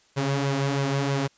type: tone with flanger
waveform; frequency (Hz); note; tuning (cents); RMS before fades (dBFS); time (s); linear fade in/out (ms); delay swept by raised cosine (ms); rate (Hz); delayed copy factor
sawtooth; 138.59; C#3; 0; -25; 0.16-1.28; 20; 1.9 to 5.4; 3.1; +0.55
effects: white hiss -61 dBFS RMS until 1.37 s + resampled to 16000 Hz